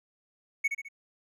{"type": "tone with echo", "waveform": "triangle", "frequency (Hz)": 2217, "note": "C#7", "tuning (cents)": 0, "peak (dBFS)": -21, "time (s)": [0.64, 0.68], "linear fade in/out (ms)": 10, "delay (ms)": 69, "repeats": 3, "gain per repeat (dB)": -6, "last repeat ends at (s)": 0.887, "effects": []}